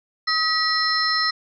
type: tone cluster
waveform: sine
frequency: 1271 / 1935 / 4150 / 5280 Hz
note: D#6 / B6 / C8 / E8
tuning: +36 / -36 / -15 / +2 cents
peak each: -24 dBFS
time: 0.27-1.31 s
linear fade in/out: 10 ms
effects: none